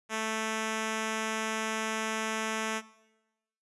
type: tone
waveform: 5% pulse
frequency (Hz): 220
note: A3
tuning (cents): 0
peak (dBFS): -19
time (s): 0.09-2.82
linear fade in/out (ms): 50
effects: noise-tail reverb RT60 1.0 s tail -20 dB re dry + resampled to 24000 Hz